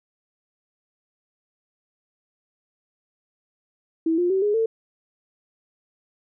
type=tone with pitch steps; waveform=sine; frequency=325.5 / 352.9 / 382.6 / 414.9 / 449.8 Hz; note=E4 / F4 / G4 / G#4 / A4; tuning=-22 / +18 / -42 / -2 / +38 cents; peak=-18 dBFS; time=4.06-4.66 s; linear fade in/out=5 ms; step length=120 ms; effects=none